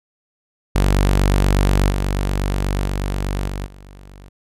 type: tone with level steps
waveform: sawtooth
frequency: 48.27 Hz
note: G1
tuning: 26 cents flat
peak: -9 / -14 / -16 / -20 / -35 dBFS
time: 0.75-4.29 s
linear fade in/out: 10 ms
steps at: 1.89 / 2.86 / 3.47 / 3.65 s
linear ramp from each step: 20 ms
effects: resampled to 32000 Hz